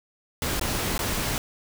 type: noise with dropouts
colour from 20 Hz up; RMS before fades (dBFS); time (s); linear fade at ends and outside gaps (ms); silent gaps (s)
pink; -27; 0.42-1.38; 1; 0.596-0.612 / 0.979-0.991
effects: none